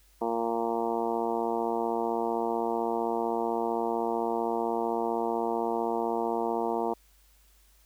harmonic tone, 115.7 Hz, A#2, 13 cents flat, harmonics 2 / 3 / 4 / 5 / 6 / 7 / 8 / 9 / 10, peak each -36 / -33 / -32 / -42 / -33 / -37 / -34 / -45 / -45 dBFS, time 0.21-6.94 s, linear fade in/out 10 ms, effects added 50 Hz sine -60 dBFS peak until 7.85 s + white hiss -64 dBFS RMS until 7.85 s

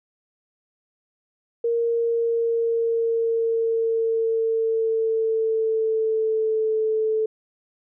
sine tone with pitch glide, 466.2 to 437.5 Hz, A#4 to A4, 0 to -10 cents, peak -19 dBFS, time 1.64-7.26 s, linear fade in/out 5 ms, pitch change -110 cents, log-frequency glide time 1.75-6.76 s, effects none

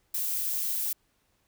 violet noise, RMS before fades -30 dBFS, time 0.14-0.93 s, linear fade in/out 5 ms, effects pink hiss -71 dBFS RMS until 1.47 s

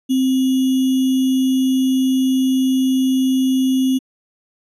sine tone with sample-and-hold, 261.6 Hz, C4, in tune, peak -13 dBFS, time 0.09-3.99 s, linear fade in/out 20 ms, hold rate 3150 Hz, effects resampled to 32000 Hz

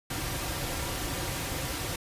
pink noise with comb filter, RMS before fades -33 dBFS, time 0.1-1.96 s, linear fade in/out 5 ms, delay 4.7 ms, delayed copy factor -0.5, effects resampled to 32000 Hz

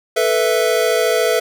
square chord, A suspended second, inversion none, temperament equal, 440 / 493.9 / 659.3 Hz, A4 / B4 / E5, 0 / 0 / 0 cents, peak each -19 dBFS, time 0.16-1.4 s, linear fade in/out 10 ms, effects none

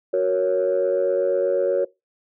sine chord, F# major, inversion none, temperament equal, 370 / 466.2 / 554.4 Hz, F#4 / A#4 / C#5, 0 / 0 / 0 cents, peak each -22 / -22 / -19 dBFS, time 0.13-1.85 s, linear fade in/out 10 ms, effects noise-tail reverb RT60 0.2 s tail -20 dB re dry + tanh soft clip ceiling -12 dBFS

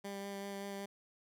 15% pulse tone with vibrato, 198.7 Hz, G3, 24 cents sharp, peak -35 dBFS, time 0.04-0.86 s, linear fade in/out 10 ms, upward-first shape sine, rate 5.2 Hz, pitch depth 11 cents each way, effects none

